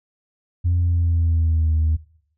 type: tone with pitch glide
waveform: sine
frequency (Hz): 87.31 to 78.69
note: F2 to D#2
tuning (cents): 0 to +20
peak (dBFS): -14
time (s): 0.64-1.97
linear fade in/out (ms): 20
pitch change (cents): -180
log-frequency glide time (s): 0.79-1.74
effects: noise-tail reverb RT60 0.6 s tail -19 dB re dry + tanh soft clip ceiling -13 dBFS